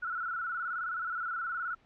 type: tone with vibrato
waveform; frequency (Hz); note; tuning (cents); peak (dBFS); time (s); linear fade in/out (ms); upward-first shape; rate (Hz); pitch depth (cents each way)
sine; 1396.9; F6; 0; -32; 0.02-1.75; 10; square; 19; 73
effects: pink hiss -65 dBFS RMS until 1.85 s + low-pass 3000 Hz 12 dB/octave